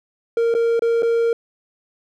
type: tone with dropouts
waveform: triangle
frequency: 463.5 Hz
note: A#4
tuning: 10 cents flat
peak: -13 dBFS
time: 0.37-1.33 s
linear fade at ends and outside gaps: 2 ms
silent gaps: 0.541-0.549 / 0.794-0.821 / 1.023-1.03 s
effects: none